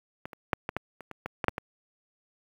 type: clicks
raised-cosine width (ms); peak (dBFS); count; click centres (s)
0.5; -21 / -27 / -8 / -15 / -13 / -27 / -24 / -18 / -12 / -6 / -17; 11; 0.255 / 0.332 / 0.532 / 0.691 / 0.766 / 1.007 / 1.113 / 1.26 / 1.442 / 1.483 / 1.581
effects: high-pass 60 Hz 12 dB/octave + 8-bit